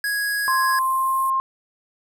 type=tone; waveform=square; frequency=1661.2 Hz; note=G#6; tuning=in tune; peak=-22 dBFS; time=0.04-0.79 s; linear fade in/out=2 ms
type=band-pass noise; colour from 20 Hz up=pink; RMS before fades=-38 dBFS; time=0.06-1.3 s; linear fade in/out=2 ms; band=9800 to 13000 Hz; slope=48 dB/octave
type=tone with pitch glide; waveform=sine; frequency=1050 to 1062.2 Hz; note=C6 to C6; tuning=+6 to +26 cents; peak=-18 dBFS; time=0.48-1.4 s; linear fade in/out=0 ms; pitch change=+20 cents; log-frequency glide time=0.79-1.27 s
effects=none